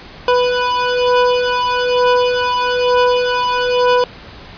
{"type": "beating tone pair", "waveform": "25% pulse", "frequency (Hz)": [493.9, 495], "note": ["B4", "B4"], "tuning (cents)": [0, 4], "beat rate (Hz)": 1.1, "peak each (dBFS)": [-12, -11], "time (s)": [0.28, 4.04], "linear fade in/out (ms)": 2, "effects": ["pink hiss -36 dBFS RMS until 4.57 s", "resampled to 11025 Hz"]}